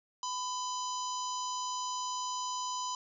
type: harmonic tone with a mistuned harmonic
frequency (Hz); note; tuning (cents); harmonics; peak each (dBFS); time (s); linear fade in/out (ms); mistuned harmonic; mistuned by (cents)
1000; B5; +21; 1 / 3 / 4 / 5 / 6 / 7; -35 / -46 / -47 / -45 / -44 / -44; 0.23-2.95; 2; 3; +24
effects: none